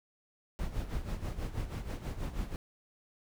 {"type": "noise with tremolo", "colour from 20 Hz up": "brown", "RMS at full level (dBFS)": -34, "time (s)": [0.59, 2.56], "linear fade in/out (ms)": 0, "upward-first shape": "sine", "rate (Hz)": 6.2, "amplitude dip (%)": 70, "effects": []}